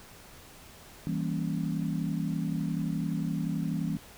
sine chord, E diminished seventh, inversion none, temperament equal with one note detuned, 164.34 / 196 / 233.1 / 277.2 Hz, E3 / G3 / Bb3 / Db4, -5 / 0 / 0 / 0 cents, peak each -31 / -34 / -36 / -36 dBFS, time 1.07-3.97 s, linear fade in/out 0 ms, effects pink hiss -51 dBFS RMS until 4.17 s

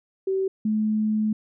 sine tone pair in turn, 383.2 / 215.1 Hz, G4 / A3, -39 / -39 cents, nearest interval minor seventh, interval 1000 cents, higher first, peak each -21 / -20 dBFS, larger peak second, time 0.27-0.48 / 0.65-1.33 s, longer second, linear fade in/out 5 ms, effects none

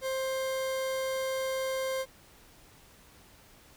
40% pulse tone, 527 Hz, C5, 12 cents sharp, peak -29 dBFS, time 0.01-2.06 s, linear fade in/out 50 ms, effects pink hiss -57 dBFS RMS until 3.76 s

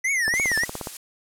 square tone with vibrato, 1975.5 Hz, B6, in tune, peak -21 dBFS, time 0.04-0.65 s, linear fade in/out 10 ms, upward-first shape triangle, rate 3.3 Hz, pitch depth 240 cents each way
click train, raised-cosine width 1 ms, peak -16 dBFS, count 11, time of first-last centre 0.28-0.872 s, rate 16.9 Hz
blue noise with tremolo, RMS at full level -32 dBFS, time 0.34-0.97 s, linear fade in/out 2 ms, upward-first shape triangle, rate 10 Hz, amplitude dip 40%
effects low-pass 11000 Hz 12 dB/octave

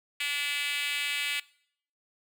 5% pulse tone with high-pass filter, 288.7 Hz, D4, 30 cents flat, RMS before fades -31 dBFS, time 0.2-1.4 s, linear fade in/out 5 ms, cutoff 2400 Hz, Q 2.3, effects noise-tail reverb RT60 0.6 s tail -20 dB re dry

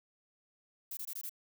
violet noise bursts, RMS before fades -41 dBFS, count 5, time 0.91-1.295 s, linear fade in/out 5 ms, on 61 ms, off 20 ms, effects none

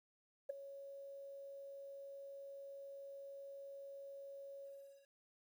sine tone with ADSR envelope, 554.4 Hz, C#5, in tune, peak -34 dBFS, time 0.49-5.08 s, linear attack 10 ms, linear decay 10 ms, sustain -15 dB, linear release 440 ms, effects tanh soft clip ceiling -33 dBFS + 12-bit

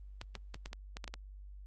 clicks, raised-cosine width 0.2 ms, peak -25 dBFS, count 9, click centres 0.214 / 0.353 / 0.544 / 0.659 / 0.731 / 0.969 / 1.042 / 1.078 / 1.14 s, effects added 49 Hz sine -47 dBFS peak until 1.66 s + Opus 24 kbps

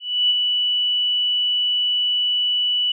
sine tone with ADSR envelope, 2960 Hz, F#7, in tune, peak -13 dBFS, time 0-2.92 s, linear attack 300 ms, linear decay 26 ms, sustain -4 dB, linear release 5 ms, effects none

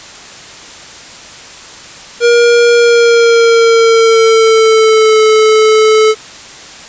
square tone with pitch glide, 474 to 434.7 Hz, A#4 to A4, +29 to -21 cents, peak -5 dBFS, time 2.2-6.15 s, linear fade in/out 50 ms, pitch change -150 cents, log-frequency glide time 2.74-5.2 s, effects white hiss -31 dBFS RMS until 6.88 s + resampled to 16000 Hz

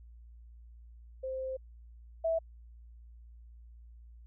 sine tone pair in turn, 523.3 / 654.8 Hz, C5 / E5, 0 / -12 cents, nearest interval major third, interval 388 cents, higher second, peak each -34 / -27 dBFS, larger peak second, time 1.23-1.57 / 2.24-2.39 s, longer first, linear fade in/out 10 ms, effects added 58 Hz sine -50 dBFS peak until 4.26 s

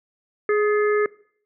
harmonic tone with a mistuned harmonic, 418.4 Hz, G#4, 13 cents sharp, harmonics 1 / 3 / 4 / 5, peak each -17 / -27 / -29 / -31 dBFS, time 0.49-1.06 s, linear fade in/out 2 ms, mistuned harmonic 4, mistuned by +49 cents, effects noise-tail reverb RT60 0.6 s tail -22 dB re dry

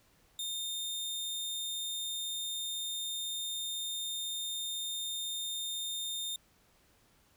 sawtooth tone, 3638 Hz, A#7, 43 cents flat, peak -32 dBFS, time 0.39-6.36 s, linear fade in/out 2 ms, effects pink hiss -67 dBFS RMS until 7.36 s

